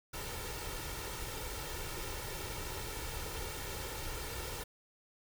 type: noise with comb filter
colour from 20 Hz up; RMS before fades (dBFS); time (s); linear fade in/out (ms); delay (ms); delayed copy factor
pink; -41; 0.13-4.64; 10; 2.2; +0.6
effects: none